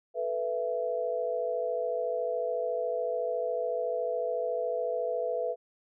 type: chord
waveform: sine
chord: A suspended second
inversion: none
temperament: equal with one note detuned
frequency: 440 / 493.9 / 667.3 Hz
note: A4 / B4 / E5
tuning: 0 / 0 / +21 cents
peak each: -36 / -31 / -32 dBFS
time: 0.14-5.56 s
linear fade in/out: 50 ms
effects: none